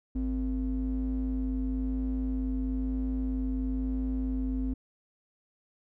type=ring-modulated tone; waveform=triangle; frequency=103.83 Hz; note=G#2; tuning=in tune; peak=-22 dBFS; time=0.15-4.74 s; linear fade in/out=10 ms; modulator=156 Hz; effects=tanh soft clip ceiling -19 dBFS